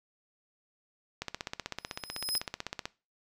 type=click train; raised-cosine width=0.2 ms; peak=-17 dBFS; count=27; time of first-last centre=1.22-2.855 s; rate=15.9 Hz
type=tone with exponential growth; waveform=sawtooth; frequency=5090 Hz; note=D#8; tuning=39 cents sharp; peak=-24 dBFS; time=1.78-2.38 s; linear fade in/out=1 ms; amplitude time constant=130 ms
effects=noise-tail reverb RT60 0.3 s tail -20 dB re dry